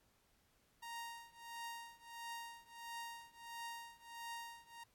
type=tone with tremolo; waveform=sawtooth; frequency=932.3 Hz; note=A#5; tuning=in tune; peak=-40 dBFS; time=0.82-4.84 s; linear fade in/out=10 ms; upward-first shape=triangle; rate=1.5 Hz; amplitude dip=95%; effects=pink hiss -75 dBFS RMS until 4.94 s + AAC 64 kbps